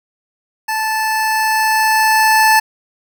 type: tone with level ramp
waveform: 25% pulse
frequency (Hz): 875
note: A5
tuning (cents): -10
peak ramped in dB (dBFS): -13 to -4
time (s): 0.68-2.6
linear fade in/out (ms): 10
effects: none